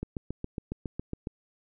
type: click train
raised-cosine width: 3 ms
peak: -20 dBFS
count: 10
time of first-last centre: 0.03-1.271 s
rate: 7.25 Hz
effects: none